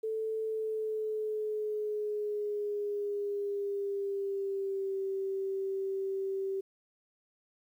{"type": "tone with pitch glide", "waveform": "sine", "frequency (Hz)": [440, 387.5], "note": ["A4", "G4"], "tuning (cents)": [0, -20], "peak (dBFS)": -31, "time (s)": [0.03, 6.61], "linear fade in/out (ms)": 10, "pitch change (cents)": -220, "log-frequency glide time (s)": [0.44, 4.97], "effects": ["11-bit"]}